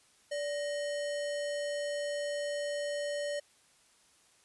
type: tone with sample-and-hold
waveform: sine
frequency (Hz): 580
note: D5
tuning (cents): -22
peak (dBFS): -32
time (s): 0.31-3.4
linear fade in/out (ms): 10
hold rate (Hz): 2450
effects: white hiss -65 dBFS RMS until 4.44 s + resampled to 24000 Hz